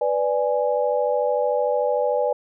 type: chord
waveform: sine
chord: G# diminished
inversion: first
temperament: equal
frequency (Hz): 493.9 / 587.3 / 830.6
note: B4 / D5 / G#5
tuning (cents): 0 / 0 / 0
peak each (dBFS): -22 / -22 / -26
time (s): 0.01-2.33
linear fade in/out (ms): 5
effects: none